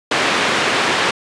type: band-pass noise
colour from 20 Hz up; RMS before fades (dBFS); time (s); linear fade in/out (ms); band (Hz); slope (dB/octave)
white; -17; 0.11-1.11; 5; 180 to 2500; 12
effects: resampled to 22050 Hz